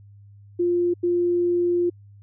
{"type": "tone bursts at uneven times", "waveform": "sine", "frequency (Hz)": 350, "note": "F4", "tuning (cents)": 4, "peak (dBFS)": -18, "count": 2, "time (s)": [[0.59, 0.94], [1.03, 1.9]], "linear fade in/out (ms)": 10, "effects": ["added 101 Hz sine -45 dBFS peak until 2.22 s"]}